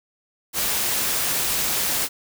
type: noise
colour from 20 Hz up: white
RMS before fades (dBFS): -23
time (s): 0.53-2.09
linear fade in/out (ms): 50
effects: none